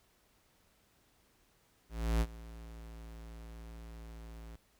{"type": "tone with ADSR envelope", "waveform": "square", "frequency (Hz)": 56.3, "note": "A1", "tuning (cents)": 40, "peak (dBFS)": -27, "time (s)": [1.89, 4.56], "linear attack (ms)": 320, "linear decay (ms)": 50, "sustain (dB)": -20, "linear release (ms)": 4, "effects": ["pink hiss -70 dBFS RMS until 4.79 s"]}